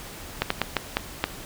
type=slowing click train; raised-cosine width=0.3 ms; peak=-5 dBFS; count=6; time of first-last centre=0.42-1.24 s; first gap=84 ms; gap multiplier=1.34; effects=pink hiss -40 dBFS RMS until 1.45 s